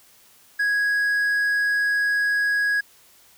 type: tone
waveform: triangle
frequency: 1659 Hz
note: G#6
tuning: 2 cents flat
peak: -17 dBFS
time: 0.59-2.81 s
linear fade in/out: 10 ms
effects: white hiss -54 dBFS RMS until 3.37 s